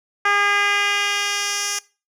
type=tone with band-pass filter sweep; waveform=10% pulse; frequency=406.5 Hz; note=G#4; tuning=37 cents flat; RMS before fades=-20 dBFS; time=0.25-1.79 s; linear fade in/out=5 ms; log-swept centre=1500 to 6500 Hz; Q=1.3; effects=noise-tail reverb RT60 0.3 s tail -20 dB re dry